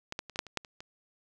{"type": "clicks", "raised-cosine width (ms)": 0.2, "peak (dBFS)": [-19, -17, -28, -22, -10, -29, -13, -30, -27], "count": 9, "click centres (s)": [0.124, 0.191, 0.297, 0.359, 0.391, 0.467, 0.573, 0.648, 0.805], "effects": []}